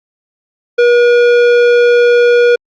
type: tone with tanh clipping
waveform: sine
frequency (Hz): 480.9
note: B4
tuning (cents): -46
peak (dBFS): -7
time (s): 0.78-2.56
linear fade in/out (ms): 10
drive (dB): 14
effects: Opus 48 kbps